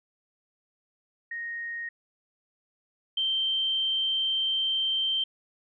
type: tone pair in turn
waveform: sine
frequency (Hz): 1864.7 / 3131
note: A#6 / G7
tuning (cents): 0 / -3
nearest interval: major sixth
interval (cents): 897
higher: second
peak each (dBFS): -32 / -24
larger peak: second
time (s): 1.31-1.89 / 3.17-5.24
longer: second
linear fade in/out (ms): 5
effects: none